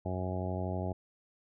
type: harmonic tone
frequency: 92.2 Hz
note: F#2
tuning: 6 cents flat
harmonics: 1 / 2 / 3 / 4 / 5 / 6 / 7 / 8 / 9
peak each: -35 / -39 / -43 / -42 / -46 / -45 / -41 / -47 / -45 dBFS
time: 0.05-0.93 s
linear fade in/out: 10 ms
effects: none